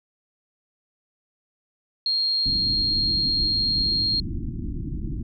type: tone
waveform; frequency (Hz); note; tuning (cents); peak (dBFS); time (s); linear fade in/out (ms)
sine; 4236; C8; +21; -20; 2.06-4.2; 2
type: low-pass noise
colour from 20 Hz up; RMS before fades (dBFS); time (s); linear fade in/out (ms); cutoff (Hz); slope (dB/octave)
pink; -30; 2.45-5.23; 10; 340; 96
effects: none